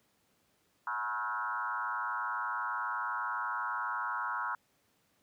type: tone with frequency modulation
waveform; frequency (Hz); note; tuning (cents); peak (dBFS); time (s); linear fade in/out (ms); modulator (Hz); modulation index
sine; 1197; D6; +33; -32; 0.87-4.55; 2; 112; 2.7
effects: pink hiss -72 dBFS RMS until 5.22 s + high-pass 100 Hz 12 dB/octave